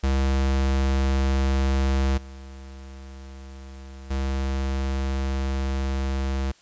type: tone with level steps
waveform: square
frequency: 67.1 Hz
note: C2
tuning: 44 cents sharp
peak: -20 / -39 / -24 dBFS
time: 0.03-6.52 s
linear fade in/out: 10 ms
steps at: 2.17 / 4.1 s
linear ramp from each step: 10 ms
effects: white hiss -56 dBFS RMS until 6.61 s + resampled to 16000 Hz